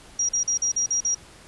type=tone bursts; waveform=sine; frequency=5710 Hz; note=F8; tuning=37 cents sharp; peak=-20 dBFS; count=7; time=0.19-1.148 s; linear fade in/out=5 ms; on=100 ms; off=43 ms; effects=pink hiss -48 dBFS RMS until 1.47 s + resampled to 24000 Hz